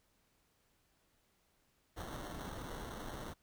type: noise with sample-and-hold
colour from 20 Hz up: pink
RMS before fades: -45 dBFS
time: 1.96-3.34 s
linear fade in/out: 20 ms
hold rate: 2450 Hz
effects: pink hiss -75 dBFS RMS until 3.42 s